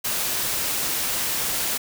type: noise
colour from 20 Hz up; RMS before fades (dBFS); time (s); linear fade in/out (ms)
white; -25; 0.04-1.78; 10
effects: none